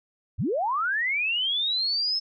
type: linear sweep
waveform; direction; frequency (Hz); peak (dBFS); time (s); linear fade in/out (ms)
sine; up; 57.5 to 5274; -23; 0.38-2.2; 20
effects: none